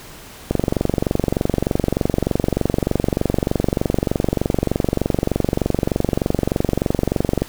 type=click train; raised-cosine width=2 ms; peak=-3 dBFS; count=162; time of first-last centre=0.51-7.42 s; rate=23.3 Hz; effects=pink hiss -39 dBFS RMS until 7.48 s